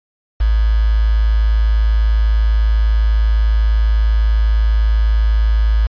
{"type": "tone with quantisation", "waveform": "sine", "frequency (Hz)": 54.1, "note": "A1", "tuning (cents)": -29, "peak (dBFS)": -10, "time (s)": [0.4, 5.87], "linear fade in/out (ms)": 10, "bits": 5, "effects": ["resampled to 11025 Hz"]}